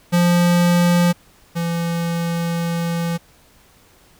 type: tone pair in turn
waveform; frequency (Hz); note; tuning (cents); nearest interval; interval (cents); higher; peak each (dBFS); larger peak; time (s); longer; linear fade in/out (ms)
square; 174.61 / 169.05; F3 / E3; 0 / +44; minor second; 56; first; -13 / -20; first; 0.12-1.13 / 1.55-3.18; second; 20
effects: pink hiss -52 dBFS RMS until 4.19 s